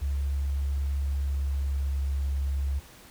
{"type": "tone with pitch glide", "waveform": "sine", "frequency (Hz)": [69.6, 69.08], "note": ["C#2", "C#2"], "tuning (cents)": [8, -5], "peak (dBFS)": -25, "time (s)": [0.01, 2.8], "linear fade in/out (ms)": 20, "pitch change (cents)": -13, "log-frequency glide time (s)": [1.05, 1.84], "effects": ["pink hiss -51 dBFS RMS until 3.1 s"]}